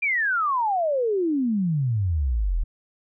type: exponential sweep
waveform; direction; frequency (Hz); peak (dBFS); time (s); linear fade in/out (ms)
sine; down; 2427 to 36.87; -20; 0.02-2.64; 10
effects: none